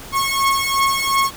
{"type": "beating tone pair", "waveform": "sawtooth", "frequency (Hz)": [1092, 1094.8], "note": ["C#6", "C#6"], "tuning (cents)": [-26, -22], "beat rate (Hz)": 2.8, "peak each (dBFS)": [-15, -15], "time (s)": [0.12, 1.31], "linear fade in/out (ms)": 50, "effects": ["pink hiss -36 dBFS RMS until 1.36 s"]}